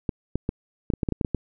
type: clicks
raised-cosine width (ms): 3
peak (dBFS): -11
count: 11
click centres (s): 0.092 / 0.356 / 0.491 / 0.902 / 0.937 / 1.032 / 1.088 / 1.123 / 1.212 / 1.248 / 1.347
effects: none